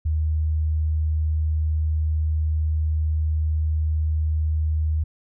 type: tone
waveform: sine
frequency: 77.78 Hz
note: D#2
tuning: in tune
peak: -19 dBFS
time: 0.05-5.04 s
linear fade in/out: 10 ms
effects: none